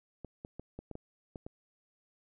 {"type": "clicks", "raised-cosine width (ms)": 2, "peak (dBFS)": -29, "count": 8, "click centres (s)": [0.247, 0.449, 0.596, 0.79, 0.913, 0.954, 1.358, 1.465], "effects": []}